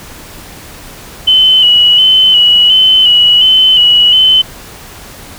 sine tone with vibrato, 2989 Hz, F#7, 17 cents sharp, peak -3 dBFS, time 1.27-4.42 s, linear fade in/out 10 ms, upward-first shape square, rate 1.4 Hz, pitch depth 35 cents each way, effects pink hiss -31 dBFS RMS until 5.38 s

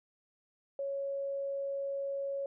sine tone, 554 Hz, C#5, 1 cent flat, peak -33 dBFS, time 0.79-2.46 s, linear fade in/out 2 ms, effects none

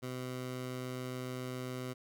15% pulse tone, 127.2 Hz, C3, 48 cents flat, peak -32 dBFS, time 0.02-1.94 s, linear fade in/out 20 ms, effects none

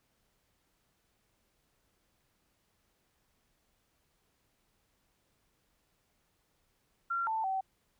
sine tone with pitch steps, 1374 / 886 / 766 Hz, F6 / A5 / G5, -29 / +12 / -40 cents, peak -30 dBFS, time 7.1-7.61 s, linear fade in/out 10 ms, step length 170 ms, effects pink hiss -75 dBFS RMS until 7.99 s

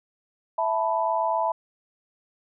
sine chord, E suspended fourth, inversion none, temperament equal, 659.3 / 880 / 987.8 Hz, E5 / A5 / B5, 0 / 0 / 0 cents, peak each -26 dBFS, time 0.58-1.52 s, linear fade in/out 5 ms, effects none

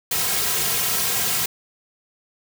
white noise with comb filter, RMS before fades -22 dBFS, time 0.11-1.46 s, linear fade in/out 5 ms, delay 3.4 ms, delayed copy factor -0.9, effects none

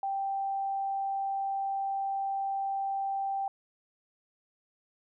sine tone, 784 Hz, G5, in tune, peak -29 dBFS, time 0.03-3.48 s, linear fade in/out 2 ms, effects none

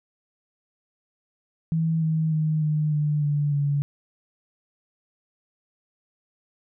sine tone with pitch steps, 162.2 / 158.86 / 155.59 / 152.39 / 149.25 / 146.18 / 143.17 Hz, E3 / D#3 / D#3 / D#3 / D3 / D3 / D3, -28 / +36 / 0 / -36 / +28 / -8 / -44 cents, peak -20 dBFS, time 1.72-3.82 s, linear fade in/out 0 ms, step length 300 ms, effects none

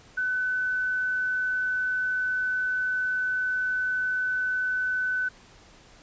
sine tone, 1506 Hz, F#6, 30 cents sharp, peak -24 dBFS, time 0.17-5.29 s, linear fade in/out 10 ms, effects pink hiss -53 dBFS RMS until 6.02 s + resampled to 16000 Hz

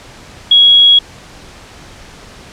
sine tone, 3322 Hz, G#7, in tune, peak -3 dBFS, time 0.51-0.99 s, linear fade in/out 5 ms, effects pink hiss -36 dBFS RMS until 2.52 s + low-pass 7000 Hz 12 dB/octave

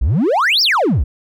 triangle exponential two-way sweep, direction up then down, 50.2 to 5690 to 50.2 Hz, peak -9 dBFS, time 0.01-1.04 s, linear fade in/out 10 ms, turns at 0.62 s, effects tanh soft clip ceiling -5 dBFS

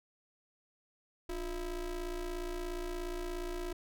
square ring-modulated tone, 162.5 Hz, E3, 24 cents flat, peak -34 dBFS, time 1.29-3.73 s, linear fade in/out 5 ms, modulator 191 Hz, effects none

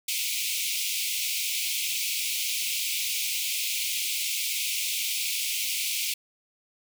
pink high-pass noise, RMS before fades -29 dBFS, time 0.08-6.14 s, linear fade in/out 5 ms, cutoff 2200 Hz, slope 96 dB/octave, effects none

